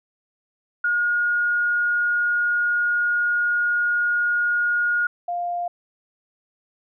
sine tone pair in turn, 1434 / 700.6 Hz, F6 / F5, +45 / +5 cents, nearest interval octave, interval 1240 cents, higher first, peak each -18 / -23 dBFS, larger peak first, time 0.84-5.07 / 5.28-5.68 s, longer first, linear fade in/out 5 ms, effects none

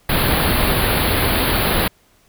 pink band-stop noise, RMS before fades -17 dBFS, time 0.09-1.88 s, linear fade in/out 5 ms, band 4600 to 9900 Hz, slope 96 dB/octave, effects pink hiss -56 dBFS RMS until 2.28 s

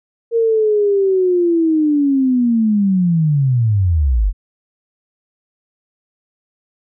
sine linear sweep, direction down, 466.2 to 41.76 Hz, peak -11 dBFS, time 0.31-4.33 s, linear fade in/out 50 ms, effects none

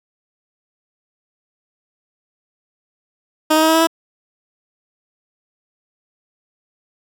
15% pulse tone with pitch steps, 311.1 / 314.5 / 318 / 321.5 / 325.1 / 328.6 Hz, D#4 / D#4 / D#4 / E4 / E4 / E4, 0 / +19 / +38 / -43 / -24 / -5 cents, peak -5 dBFS, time 3.5-3.872 s, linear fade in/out 10 ms, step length 62 ms, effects none

